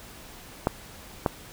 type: clicks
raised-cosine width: 1 ms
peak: -7 dBFS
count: 2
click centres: 0.671 / 1.262 s
effects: pink hiss -46 dBFS RMS until 1.52 s